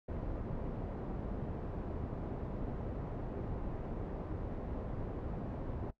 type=low-pass noise; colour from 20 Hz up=pink; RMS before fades=-40 dBFS; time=0.08-5.91 s; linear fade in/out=10 ms; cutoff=600 Hz; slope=12 dB/octave; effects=noise-tail reverb RT60 0.1 s tail -17 dB re dry